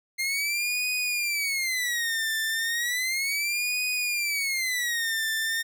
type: tone with vibrato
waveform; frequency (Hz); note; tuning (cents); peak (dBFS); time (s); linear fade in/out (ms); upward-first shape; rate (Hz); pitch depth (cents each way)
sawtooth; 2101; C7; +7; -22; 0.18-5.63; 20; sine; 0.34; 290
effects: none